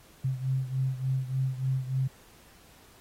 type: beating tone pair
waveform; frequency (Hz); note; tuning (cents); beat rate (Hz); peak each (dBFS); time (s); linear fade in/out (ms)
sine; 130.81 / 134.21; C3 / C3; 0 / +44; 3.4; -28 / -32; 0.24-2.08; 10
effects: pink hiss -57 dBFS RMS until 3 s + AAC 48 kbps